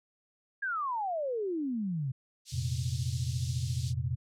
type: exponential sweep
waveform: sine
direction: down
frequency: 1661.2 to 124.9 Hz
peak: -30 dBFS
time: 0.62-2.12 s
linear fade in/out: 10 ms
type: high-pass noise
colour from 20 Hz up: pink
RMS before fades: -42 dBFS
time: 2.45-3.94 s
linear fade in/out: 50 ms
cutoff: 3900 Hz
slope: 24 dB/octave
type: chord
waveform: sine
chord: F suspended fourth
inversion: none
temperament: equal with one note detuned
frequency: 87 / 116.54 / 130.81 Hz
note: F2 / Bb2 / C3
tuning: -6 / 0 / 0 cents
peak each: -35 / -34 / -33 dBFS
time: 2.52-4.16 s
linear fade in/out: 20 ms
effects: low-pass 7000 Hz 12 dB/octave